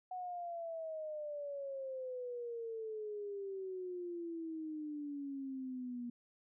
sine exponential sweep, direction down, 740 to 238.6 Hz, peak -40 dBFS, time 0.11-6.1 s, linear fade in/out 5 ms, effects none

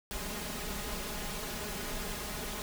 pink noise with comb filter, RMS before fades -38 dBFS, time 0.11-2.62 s, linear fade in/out 0 ms, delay 4.8 ms, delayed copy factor +0.7, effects none

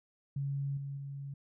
sine tone with level steps, 139.4 Hz, C#3, 10 cents sharp, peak -32 / -37 / -39 dBFS, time 0.36-1.34 s, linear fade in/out 5 ms, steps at 0.77 / 0.97 s, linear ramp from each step 5 ms, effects none

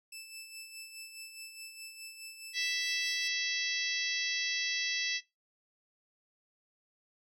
15% pulse tone with tremolo, 2637 Hz, E7, in tune, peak -36 dBFS, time 0.12-3.28 s, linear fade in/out 5 ms, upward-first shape sine, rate 4.8 Hz, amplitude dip 55%
harmonic tone, 660 Hz, E5, 2 cents sharp, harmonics 3 / 4 / 5 / 6 / 7 / 8 / 9, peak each -37 / -38 / -39 / -40 / -40 / -41 / -42 dBFS, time 2.53-5.21 s, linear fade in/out 50 ms
effects noise-tail reverb RT60 0.2 s tail -18 dB re dry

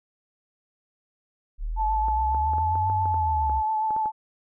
sine linear two-way sweep, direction up then down, 34.65 to 97.3 to 65.4 Hz, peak -26 dBFS, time 1.58-3.63 s, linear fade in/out 50 ms, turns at 2.93 s
sine tone with vibrato, 870 Hz, A5, 20 cents flat, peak -22 dBFS, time 1.76-4.12 s, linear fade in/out 50 ms, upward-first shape sine, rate 7.3 Hz, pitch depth 23 cents each way
clicks, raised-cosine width 1 ms, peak -24 dBFS, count 12, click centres 2.084 / 2.347 / 2.535 / 2.583 / 2.755 / 2.899 / 3.057 / 3.143 / 3.497 / 3.907 / 3.964 / 4.058 s
effects none

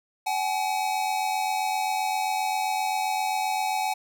square tone pair together, 760 / 847.6 Hz, F#5 / G#5, +46 / +35 cents, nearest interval major second, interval 189 cents, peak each -28 dBFS, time 0.26-3.94 s, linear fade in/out 10 ms, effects none

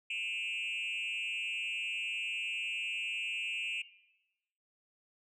sine tone with frequency modulation, 2607 Hz, E7, 20 cents flat, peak -32 dBFS, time 0.1-3.82 s, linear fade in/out 5 ms, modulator 196 Hz, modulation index 1.2, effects noise-tail reverb RT60 0.9 s tail -17 dB re dry + tanh soft clip ceiling -32 dBFS

